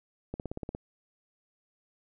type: click train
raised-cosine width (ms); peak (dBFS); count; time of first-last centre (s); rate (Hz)
2; -22; 8; 0.34-0.749; 17.1
effects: none